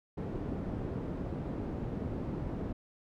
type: low-pass noise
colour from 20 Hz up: white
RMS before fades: -37 dBFS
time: 0.17-2.73 s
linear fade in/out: 10 ms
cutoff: 300 Hz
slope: 12 dB/octave
effects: none